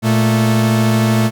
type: tone pair together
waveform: 45% pulse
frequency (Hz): 115.9 / 218.8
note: A#2 / A3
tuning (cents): -10 / -9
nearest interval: major seventh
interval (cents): 1101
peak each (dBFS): -14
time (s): 0.02-1.31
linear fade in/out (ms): 50
effects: none